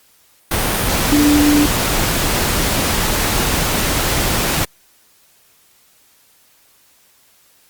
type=tone in noise; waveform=sine; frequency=293.7 Hz; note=D4; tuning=in tune; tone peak=-10 dBFS; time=1.12-1.66 s; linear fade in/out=5 ms; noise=pink; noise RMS=-17 dBFS; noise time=0.51-4.65 s; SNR=+4 dB; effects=white hiss -53 dBFS RMS until 7.69 s + Opus 48 kbps